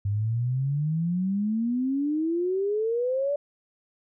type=exponential sweep; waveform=sine; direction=up; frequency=98.7 to 585 Hz; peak=-23 dBFS; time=0.05-3.36 s; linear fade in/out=5 ms; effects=none